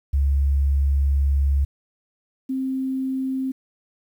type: tone pair in turn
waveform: sine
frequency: 69.6 / 263.5 Hz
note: C#2 / C4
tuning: +8 / +12 cents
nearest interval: octave + major seventh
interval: 2304 cents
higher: second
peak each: -16 / -22 dBFS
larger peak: first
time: 0.13-1.65 / 2.49-3.52 s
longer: first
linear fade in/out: 10 ms
effects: 9-bit